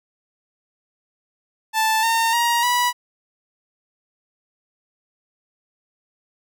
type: tone with pitch steps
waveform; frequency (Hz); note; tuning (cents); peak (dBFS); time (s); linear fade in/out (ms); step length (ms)
sawtooth; 880 / 911.6 / 944.3 / 978.1; A5 / A#5 / A#5 / B5; 0 / -39 / +22 / -17; -13; 1.73-2.93; 50; 300
effects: none